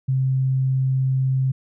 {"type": "tone", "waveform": "sine", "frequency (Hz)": 131.9, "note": "C3", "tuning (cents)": 14, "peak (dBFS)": -17, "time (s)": [0.08, 1.52], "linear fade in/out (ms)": 10, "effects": []}